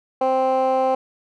15% pulse tone with band-pass filter, 261.6 Hz, C4, in tune, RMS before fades -19 dBFS, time 0.21-0.95 s, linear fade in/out 5 ms, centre 650 Hz, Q 3.1, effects none

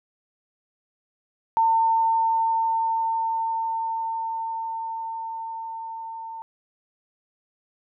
sine tone with level ramp, 903 Hz, A5, 45 cents sharp, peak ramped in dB -16 to -33 dBFS, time 1.57-6.42 s, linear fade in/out 0 ms, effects none

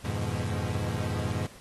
35% pulse chord, F half-diminished seventh, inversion none, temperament equal, 87.31 / 103.83 / 123.47 / 155.56 Hz, F2 / Ab2 / Cb3 / Eb3, 0 / 0 / 0 / 0 cents, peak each -33 / -31 / -33 / -36 dBFS, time 0.04-1.47 s, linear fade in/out 10 ms, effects pink hiss -51 dBFS RMS until 1.6 s + AAC 32 kbps

